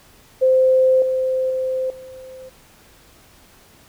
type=tone with level steps; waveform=sine; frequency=519 Hz; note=C5; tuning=14 cents flat; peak=-11 / -17 / -19 / -35 dBFS; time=0.41-2.5 s; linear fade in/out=20 ms; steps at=1.02 / 1.5 / 1.9 s; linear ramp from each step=2 ms; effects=pink hiss -50 dBFS RMS until 3.88 s